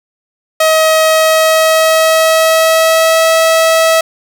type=tone with pitch glide; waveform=sawtooth; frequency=635 to 648.7 Hz; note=D#5 to E5; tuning=+35 to -28 cents; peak=-3 dBFS; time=0.6-4.01 s; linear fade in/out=5 ms; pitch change=+37 cents; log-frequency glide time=1.03-3.31 s; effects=none